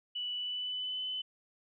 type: tone with pitch glide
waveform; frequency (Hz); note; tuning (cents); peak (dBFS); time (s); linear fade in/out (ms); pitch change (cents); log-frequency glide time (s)
sine; 2960 to 3022; F#7 to F#7; 0 to +36; -34; 0.15-1.22; 10; +36; 0.34-1.02
effects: none